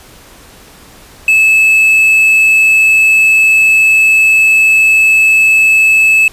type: tone with quantisation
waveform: triangle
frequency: 2607 Hz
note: E7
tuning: 20 cents flat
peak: -3 dBFS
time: 1.28-6.28 s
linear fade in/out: 2 ms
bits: 5
effects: pink hiss -38 dBFS RMS until 6.32 s + resampled to 32000 Hz